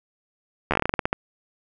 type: slowing click train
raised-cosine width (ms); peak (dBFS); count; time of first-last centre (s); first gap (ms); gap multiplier
0.5; -6; 13; 0.71-1.129; 12; 1.18
effects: none